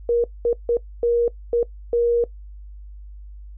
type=tone bursts at uneven times; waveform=sine; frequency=473.1 Hz; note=A#4; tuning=26 cents sharp; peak=-15 dBFS; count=6; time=0.09-0.24 / 0.45-0.53 / 0.69-0.77 / 1.03-1.28 / 1.53-1.63 / 1.93-2.24 s; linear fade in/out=2 ms; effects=noise-tail reverb RT60 0.1 s tail -19 dB re dry + added 50 Hz sine -36 dBFS peak until 3.57 s